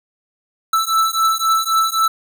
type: beating tone pair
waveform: square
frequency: 1318.5 / 1322.3 Hz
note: E6 / E6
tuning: 0 / +5 cents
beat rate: 3.8 Hz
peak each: -18 dBFS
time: 0.73-2.08 s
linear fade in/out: 5 ms
effects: none